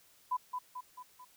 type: tone with echo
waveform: sine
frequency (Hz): 1000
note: B5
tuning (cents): +21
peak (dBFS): -29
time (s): 0.31-0.37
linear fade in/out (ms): 10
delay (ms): 220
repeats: 4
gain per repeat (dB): -5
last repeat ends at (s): 1.25
effects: white hiss -64 dBFS RMS until 1.36 s